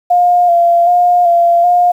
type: tone with vibrato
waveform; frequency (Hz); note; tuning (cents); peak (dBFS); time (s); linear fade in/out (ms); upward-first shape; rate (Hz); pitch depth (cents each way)
sine; 698.5; F5; 0; -6; 0.1-1.92; 10; square; 1.3; 27
effects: 7-bit